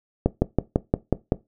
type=slowing click train; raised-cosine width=2 ms; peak=-4 dBFS; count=7; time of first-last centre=0.26-1.321 s; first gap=160 ms; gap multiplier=1.04; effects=noise-tail reverb RT60 0.2 s tail -18 dB re dry